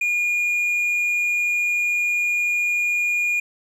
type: tone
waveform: triangle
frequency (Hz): 2431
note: D#7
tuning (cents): -41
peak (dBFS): -17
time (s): 0.01-3.4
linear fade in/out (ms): 5
effects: none